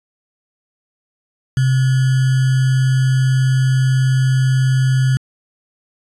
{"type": "tone with sample-and-hold", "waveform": "sine", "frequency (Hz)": 130.81, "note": "C3", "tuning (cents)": 0, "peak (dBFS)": -11, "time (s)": [1.57, 5.17], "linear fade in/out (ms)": 2, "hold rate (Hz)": 1575, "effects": ["resampled to 24000 Hz"]}